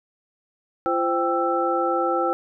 sine tone cluster, 343 / 519 / 786 / 1326 Hz, F4 / C5 / G5 / E6, -31 / -14 / +4 / +10 cents, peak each -25 dBFS, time 0.86-2.33 s, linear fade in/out 0 ms, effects none

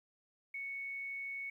sine tone, 2217 Hz, C#7, in tune, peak -39 dBFS, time 0.54-1.5 s, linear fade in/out 5 ms, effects 12-bit

